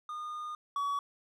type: tone pair in turn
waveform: triangle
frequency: 1221 / 1132 Hz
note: D#6 / C#6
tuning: -33 / +36 cents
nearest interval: minor second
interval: 131 cents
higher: first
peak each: -35 / -28 dBFS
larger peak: second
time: 0.09-0.55 / 0.76-0.99 s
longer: first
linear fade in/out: 2 ms
effects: none